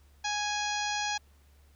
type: harmonic tone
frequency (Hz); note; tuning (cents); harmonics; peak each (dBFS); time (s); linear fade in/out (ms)
830.6; G#5; 0; 1 / 2 / 3 / 4 / 5 / 6 / 7 / 8; -33 / -36 / -38 / -39 / -40 / -41 / -41 / -42; 0.24-1.18; 10
effects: added 71 Hz sine -57 dBFS peak until 1.75 s + pink hiss -67 dBFS RMS until 1.75 s